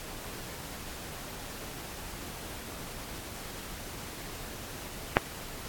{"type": "click", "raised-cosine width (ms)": 0.5, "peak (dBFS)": -3, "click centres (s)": 5.169, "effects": ["pink hiss -42 dBFS RMS until 5.68 s", "AAC 64 kbps"]}